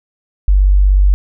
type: tone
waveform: sine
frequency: 48.3 Hz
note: G1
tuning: 25 cents flat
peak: -6 dBFS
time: 0.48-1.14 s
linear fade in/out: 0 ms
effects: none